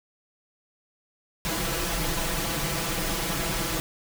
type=noise with comb filter; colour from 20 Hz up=pink; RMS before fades=-28 dBFS; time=1.45-3.8 s; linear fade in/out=0 ms; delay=6 ms; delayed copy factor=+0.95; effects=none